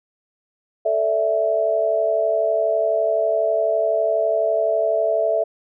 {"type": "chord", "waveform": "sine", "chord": "A suspended fourth", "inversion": "none", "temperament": "equal", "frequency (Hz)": [440, 587.3, 659.3], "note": ["A4", "D5", "E5"], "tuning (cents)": [0, 0, 0], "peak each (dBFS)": [-24, -24, -18], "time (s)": [0.85, 5.44], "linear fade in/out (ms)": 10, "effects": []}